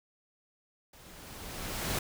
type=noise with level ramp; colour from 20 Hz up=pink; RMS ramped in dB=-55 to -31 dBFS; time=0.93-1.99 s; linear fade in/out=5 ms; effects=none